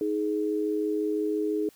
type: tone pair together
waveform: sine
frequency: 314.1 / 420 Hz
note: D#4 / G#4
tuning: +16 / +19 cents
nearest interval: perfect fourth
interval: 503 cents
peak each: -28 / -27 dBFS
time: 0.01-1.69 s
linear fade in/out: 2 ms
effects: white hiss -59 dBFS RMS until 1.75 s